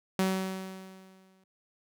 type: tone with exponential decay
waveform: sawtooth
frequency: 189.2 Hz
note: F#3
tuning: 39 cents sharp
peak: -20 dBFS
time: 0.19-1.44 s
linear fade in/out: 2 ms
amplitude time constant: 270 ms
effects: none